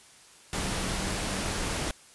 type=tone in noise; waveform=sine; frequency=190.5 Hz; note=G3; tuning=49 cents flat; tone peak=-39 dBFS; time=0.54-1.49 s; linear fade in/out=0 ms; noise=pink; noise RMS=-31 dBFS; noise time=0.53-1.91 s; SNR=-11 dB; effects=white hiss -54 dBFS RMS until 2.14 s + resampled to 24000 Hz